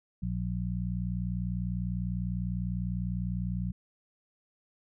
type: harmonic tone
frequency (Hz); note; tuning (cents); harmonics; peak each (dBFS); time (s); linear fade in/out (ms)
60; B1; -49; 1 / 2 / 3; -35 / -34 / -33; 0.22-3.72; 10
effects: none